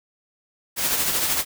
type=noise with tremolo; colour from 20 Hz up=white; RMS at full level=-21 dBFS; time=0.76-1.45 s; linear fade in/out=50 ms; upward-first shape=sine; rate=13 Hz; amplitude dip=40%; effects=none